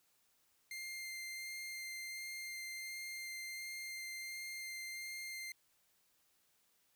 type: tone with vibrato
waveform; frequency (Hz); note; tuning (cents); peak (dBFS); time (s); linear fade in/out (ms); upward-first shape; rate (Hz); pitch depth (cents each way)
sawtooth; 2101; C7; +7; -40; 0.71-5.52; 2; sine; 1.4; 8
effects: white hiss -75 dBFS RMS until 6.95 s